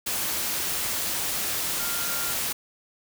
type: tone in noise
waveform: sine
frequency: 1396.9 Hz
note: F6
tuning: in tune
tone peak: -36 dBFS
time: 1.79-2.34 s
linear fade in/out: 10 ms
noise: white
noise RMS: -28 dBFS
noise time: 0.06-2.53 s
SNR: -11 dB
effects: none